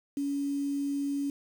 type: tone with quantisation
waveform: sine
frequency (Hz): 281.8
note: C#4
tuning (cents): +29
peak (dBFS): -28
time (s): 0.17-1.3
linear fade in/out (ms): 2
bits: 8
effects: none